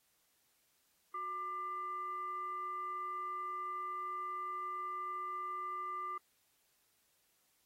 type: tone with frequency modulation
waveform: sine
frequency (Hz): 1190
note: D6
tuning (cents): +22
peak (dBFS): -38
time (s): 1.14-6.18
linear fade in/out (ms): 5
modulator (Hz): 823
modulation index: 0.33
effects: white hiss -75 dBFS RMS until 7.65 s + AAC 48 kbps